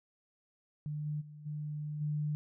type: tone with level steps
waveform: sine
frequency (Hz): 149.8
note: D3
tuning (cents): +35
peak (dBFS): -35 / -33 / -47 / -36 / -31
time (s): 0.86-2.35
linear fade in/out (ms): 0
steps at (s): 1.05 / 1.2 / 1.45 / 2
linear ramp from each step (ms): 20
effects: none